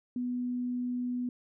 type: tone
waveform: sine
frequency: 246.9 Hz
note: B3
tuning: in tune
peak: -30 dBFS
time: 0.16-1.29 s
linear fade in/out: 2 ms
effects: none